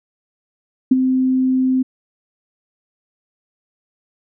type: tone with ADSR envelope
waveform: sine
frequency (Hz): 259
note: C4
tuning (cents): -17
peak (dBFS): -5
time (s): 0.91-1.83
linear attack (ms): 8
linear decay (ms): 23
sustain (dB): -8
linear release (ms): 13
effects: none